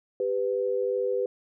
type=tone pair together; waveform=sine; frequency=395.3 / 498 Hz; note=G4 / B4; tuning=+15 / +14 cents; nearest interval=major third; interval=399 cents; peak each=-28 / -26 dBFS; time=0.2-1.26 s; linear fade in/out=2 ms; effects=none